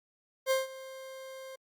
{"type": "tone with ADSR envelope", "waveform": "40% pulse", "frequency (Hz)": 528, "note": "C5", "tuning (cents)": 16, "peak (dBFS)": -23, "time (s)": [0.46, 1.56], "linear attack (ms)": 49, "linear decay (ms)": 160, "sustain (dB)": -19, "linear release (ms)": 9, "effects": ["Opus 48 kbps"]}